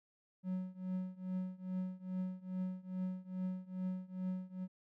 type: tone with tremolo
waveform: triangle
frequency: 185 Hz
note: F#3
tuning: in tune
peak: -32 dBFS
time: 0.43-4.68 s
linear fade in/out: 50 ms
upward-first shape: triangle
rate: 2.4 Hz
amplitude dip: 95%
effects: none